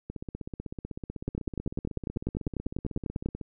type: two click trains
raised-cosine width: 3 ms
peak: -16 / -23 dBFS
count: 21 / 54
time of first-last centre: 1.28-3.26 / 0.1-3.413 s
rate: 10.1 / 16 Hz
effects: none